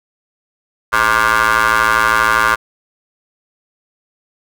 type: ring-modulated tone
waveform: 20% pulse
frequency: 112.5 Hz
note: A2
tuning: 39 cents sharp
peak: -3 dBFS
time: 0.92-2.56 s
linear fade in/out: 20 ms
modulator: 1300 Hz
effects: none